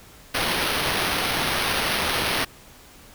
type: noise with sample-and-hold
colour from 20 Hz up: blue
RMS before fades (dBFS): -24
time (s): 0.34-2.45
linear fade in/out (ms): 10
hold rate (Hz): 7350
effects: pink hiss -48 dBFS RMS until 3.14 s